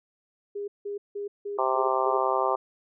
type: tone bursts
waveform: sine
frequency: 406.7 Hz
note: G#4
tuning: 36 cents flat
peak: -30 dBFS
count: 6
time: 0.55-2.18 s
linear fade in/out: 10 ms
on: 130 ms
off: 170 ms
type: harmonic tone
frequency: 130.81 Hz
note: C3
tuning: in tune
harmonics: 3 / 4 / 5 / 6 / 7 / 8 / 9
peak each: -30 / -30 / -30 / -30 / -30 / -30 / -30 dBFS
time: 1.58-2.56 s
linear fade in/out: 10 ms
effects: none